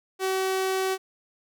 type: tone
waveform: sawtooth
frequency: 379.6 Hz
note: F#4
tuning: 44 cents sharp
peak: -20 dBFS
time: 0.19-0.98 s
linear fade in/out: 50 ms
effects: none